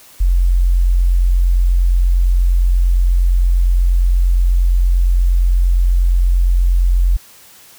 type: tone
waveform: sine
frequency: 44.29 Hz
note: F1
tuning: 25 cents sharp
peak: -9 dBFS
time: 0.2-7.17 s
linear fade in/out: 10 ms
effects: white hiss -43 dBFS RMS until 7.78 s